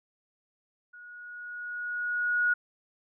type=tone with level ramp; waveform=sine; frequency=1452 Hz; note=F#6; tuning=33 cents flat; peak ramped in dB=-46 to -21 dBFS; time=0.93-2.54 s; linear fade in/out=10 ms; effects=none